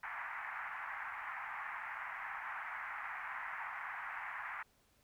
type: band-pass noise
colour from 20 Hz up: white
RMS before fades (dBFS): -44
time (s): 0.03-4.63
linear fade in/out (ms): 5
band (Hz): 790 to 2100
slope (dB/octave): 48
effects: pink hiss -72 dBFS RMS until 5.03 s